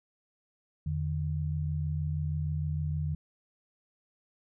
sine tone pair together, 84.4 / 150.81 Hz, E2 / D3, +41 / +46 cents, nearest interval minor seventh, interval 1005 cents, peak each -32 / -31 dBFS, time 0.86-3.15 s, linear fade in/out 5 ms, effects none

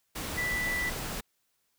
sine tone in noise, 1975.5 Hz, B6, in tune, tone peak -29 dBFS, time 0.37-0.9 s, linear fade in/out 10 ms, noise pink, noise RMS -36 dBFS, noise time 0.15-1.21 s, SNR +4 dB, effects white hiss -75 dBFS RMS until 1.78 s

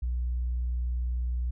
sine tone with vibrato, 60.8 Hz, B1, 26 cents flat, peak -25 dBFS, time 0.02-1.51 s, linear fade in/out 10 ms, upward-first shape square, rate 20 Hz, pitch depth 39 cents each way, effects tanh soft clip ceiling -24 dBFS

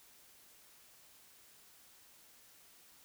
silence, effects white hiss -62 dBFS RMS until 3.04 s

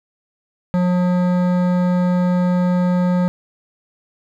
sine tone with hard clipping, 179.5 Hz, F3, 48 cents sharp, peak -16 dBFS, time 0.74-3.28 s, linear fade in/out 0 ms, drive 14 dB, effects none

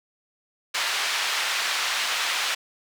white band-pass noise, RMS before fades -26 dBFS, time 0.74-2.55 s, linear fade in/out 10 ms, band 960 to 3800 Hz, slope 12 dB/octave, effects none

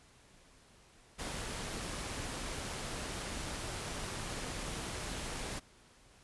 pink noise with amplitude modulation, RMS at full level -39 dBFS, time 1.18-5.6 s, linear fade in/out 20 ms, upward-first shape sine, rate 202 Hz, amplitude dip 30%, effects pink hiss -62 dBFS RMS until 6.23 s + resampled to 24000 Hz

